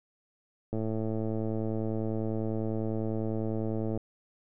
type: click train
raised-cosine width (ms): 2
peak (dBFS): -20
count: 358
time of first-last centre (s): 0.73-3.975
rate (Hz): 110
effects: none